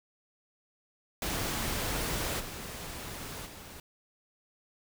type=noise with level steps; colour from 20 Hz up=pink; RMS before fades=-33 / -41 / -47 dBFS; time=1.22-3.8 s; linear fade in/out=2 ms; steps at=2.39 / 3.45 s; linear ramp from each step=20 ms; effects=none